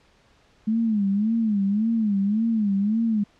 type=tone with vibrato; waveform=sine; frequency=212.1 Hz; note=G#3; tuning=37 cents sharp; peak=-19 dBFS; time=0.67-3.24 s; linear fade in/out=10 ms; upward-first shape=sine; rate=1.8 Hz; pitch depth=140 cents each way; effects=pink hiss -59 dBFS RMS until 3.39 s + low-pass 5000 Hz 12 dB/octave